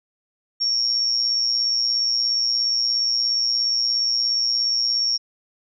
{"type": "tone with amplitude modulation", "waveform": "sine", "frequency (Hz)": 5520, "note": "F8", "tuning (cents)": -21, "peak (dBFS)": -15, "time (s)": [0.6, 5.18], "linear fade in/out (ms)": 20, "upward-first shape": "sine", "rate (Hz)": 117, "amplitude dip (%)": 70, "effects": []}